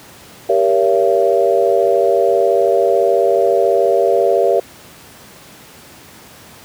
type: chord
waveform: sine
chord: G diminished seventh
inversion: none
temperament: just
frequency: 392 / 470.4 / 564.5 / 677.4 Hz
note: G4 / Bb4 / Db5 / Fb5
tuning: 0 / +16 / +31 / +47 cents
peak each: -16 dBFS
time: 0.49-4.6 s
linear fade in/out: 5 ms
effects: pink hiss -40 dBFS RMS until 6.64 s + high-pass 100 Hz 12 dB/octave